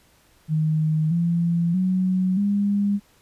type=tone with pitch steps; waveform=sine; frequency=156 / 170.12 / 185.52 / 202.3 Hz; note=D#3 / F3 / F#3 / G#3; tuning=+5 / -45 / +5 / -45 cents; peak=-18 dBFS; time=0.48-3 s; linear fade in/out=50 ms; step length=630 ms; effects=pink hiss -58 dBFS RMS until 3.21 s + resampled to 32000 Hz